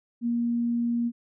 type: tone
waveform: sine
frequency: 236.3 Hz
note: A#3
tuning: 24 cents sharp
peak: -23 dBFS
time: 0.21-1.12 s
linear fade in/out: 50 ms
effects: none